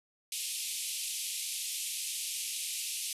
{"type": "band-pass noise", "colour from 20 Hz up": "white", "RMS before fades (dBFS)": -37, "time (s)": [0.32, 3.13], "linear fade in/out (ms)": 2, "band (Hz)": [2400, 12000], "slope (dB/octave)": 48, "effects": ["resampled to 32000 Hz"]}